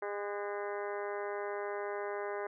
harmonic tone with a mistuned harmonic, 203.7 Hz, G#3, 33 cents flat, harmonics 2 / 3 / 4 / 5 / 6 / 7 / 8 / 9 / 10, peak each -38 / -42 / -44 / -46 / -48 / -49 / -50 / -51 / -52 dBFS, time 0.02-2.47 s, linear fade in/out 5 ms, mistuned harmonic 7, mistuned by +64 cents, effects none

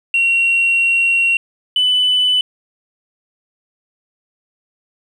sine tone pair in turn, 2741 / 2996 Hz, F7 / F#7, -33 / +21 cents, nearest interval major second, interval 154 cents, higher second, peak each -10 dBFS, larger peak neither, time 0.14-1.37 / 1.76-2.41 s, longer first, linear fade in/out 2 ms, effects tanh soft clip ceiling -8 dBFS + 8-bit

